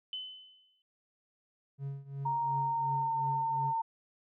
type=tone with exponential decay; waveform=sine; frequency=3030 Hz; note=F#7; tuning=40 cents sharp; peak=-34 dBFS; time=0.13-0.82 s; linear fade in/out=1 ms; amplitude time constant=150 ms
type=tone with tremolo; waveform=triangle; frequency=138.6 Hz; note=C#3; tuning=in tune; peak=-32 dBFS; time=1.78-3.74 s; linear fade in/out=50 ms; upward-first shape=triangle; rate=2.8 Hz; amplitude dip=90%
type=tone with pitch glide; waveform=sine; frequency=932.3 to 906.8 Hz; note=A#5 to A#5; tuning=0 to -48 cents; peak=-29 dBFS; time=2.25-3.82 s; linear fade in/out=10 ms; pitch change=-48 cents; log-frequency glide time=2.46-3.18 s
effects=none